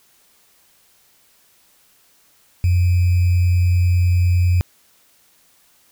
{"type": "tone with sample-and-hold", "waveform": "sine", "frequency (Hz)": 89, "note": "F2", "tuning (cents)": 33, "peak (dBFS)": -12, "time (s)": [2.64, 4.61], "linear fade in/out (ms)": 0, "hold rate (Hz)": 2450, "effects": ["white hiss -56 dBFS RMS until 5.91 s"]}